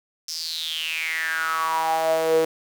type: tone with high-pass filter sweep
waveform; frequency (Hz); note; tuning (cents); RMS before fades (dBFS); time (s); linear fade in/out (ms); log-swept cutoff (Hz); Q
sawtooth; 161.5; E3; -35; -24; 0.28-2.45; 5; 5500 to 430; 8.2
effects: 7-bit